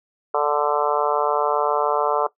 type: harmonic tone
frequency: 147.2 Hz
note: D3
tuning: 4 cents sharp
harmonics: 3 / 4 / 5 / 6 / 7 / 8 / 9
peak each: -23 / -24 / -25 / -26 / -26 / -27 / -28 dBFS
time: 0.34-2.27 s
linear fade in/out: 5 ms
effects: noise-tail reverb RT60 0.1 s tail -17 dB re dry